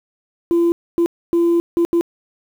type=tone bursts at uneven times; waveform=sine; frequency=340.6 Hz; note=F4; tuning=43 cents flat; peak=-10 dBFS; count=5; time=0.51-0.72 / 0.98-1.06 / 1.33-1.6 / 1.77-1.85 / 1.93-2.01 s; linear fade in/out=0 ms; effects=tanh soft clip ceiling -10 dBFS + 7-bit